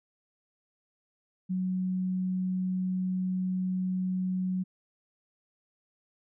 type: tone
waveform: sine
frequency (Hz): 185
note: F#3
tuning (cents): 0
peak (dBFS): -27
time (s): 1.49-4.64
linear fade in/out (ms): 20
effects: none